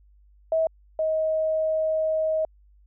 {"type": "tone pair in turn", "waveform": "sine", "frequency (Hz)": [645, 631.4], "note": ["E5", "D#5"], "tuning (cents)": [-38, 25], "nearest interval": "unison", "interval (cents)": 37, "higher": "first", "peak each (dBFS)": [-19, -21], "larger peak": "first", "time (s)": [[0.52, 0.67], [0.99, 2.45]], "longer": "second", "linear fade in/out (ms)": 2, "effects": ["added 50 Hz sine -53 dBFS peak until 2.86 s"]}